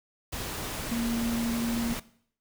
sine tone in noise, 233.1 Hz, A#3, in tune, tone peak -27 dBFS, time 0.91-1.94 s, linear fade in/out 10 ms, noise pink, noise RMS -35 dBFS, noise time 0.32-2 s, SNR +5 dB, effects noise-tail reverb RT60 0.6 s tail -19 dB re dry

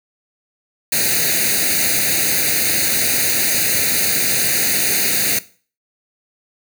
white noise with comb filter, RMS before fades -17 dBFS, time 0.92-5.39 s, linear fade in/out 5 ms, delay 0.46 ms, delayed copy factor +0.9, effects noise-tail reverb RT60 0.4 s tail -18 dB re dry + high-pass 100 Hz 12 dB/octave

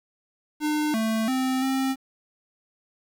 square tone with pitch steps, 302.1 / 221.8 / 260 / 265.6 Hz, D4 / A3 / C4 / C4, +49 / +14 / -11 / +26 cents, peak -23 dBFS, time 0.6-1.96 s, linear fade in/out 50 ms, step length 340 ms, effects 9-bit

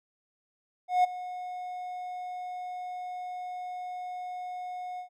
triangle tone with ADSR envelope, 726 Hz, F#5, 33 cents flat, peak -16 dBFS, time 0.88-5.09 s, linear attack 160 ms, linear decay 13 ms, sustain -17 dB, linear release 100 ms, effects none

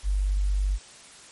sine tone, 48.85 Hz, G1, 5 cents flat, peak -21 dBFS, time 0.03-0.79 s, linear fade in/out 50 ms, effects white hiss -48 dBFS RMS until 1.31 s + MP3 48 kbps

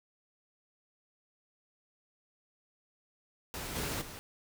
pink noise with level steps, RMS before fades -40 / -36 / -46 dBFS, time 3.54-4.19 s, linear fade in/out 0 ms, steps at 3.75 / 4.01 s, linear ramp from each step 10 ms, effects none

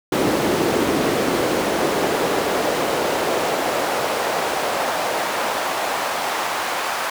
brown noise with high-pass filter sweep, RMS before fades -21 dBFS, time 0.12-7.1 s, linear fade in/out 5 ms, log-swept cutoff 300 to 940 Hz, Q 1.3, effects none

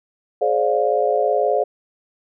sine chord, D half-diminished seventh, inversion second, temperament just, 422.9 / 528.6 / 587.3 / 704.8 Hz, Ab4 / C5 / D5 / F5, +31 / +18 / 0 / +16 cents, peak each -21 dBFS, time 0.41-1.64 s, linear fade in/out 10 ms, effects none

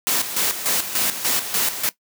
white noise with tremolo, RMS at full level -20 dBFS, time 0.07-1.89 s, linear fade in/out 0 ms, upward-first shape square, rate 3.4 Hz, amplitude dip 65%, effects noise-tail reverb RT60 0.1 s tail -17 dB re dry + high-pass 150 Hz 12 dB/octave

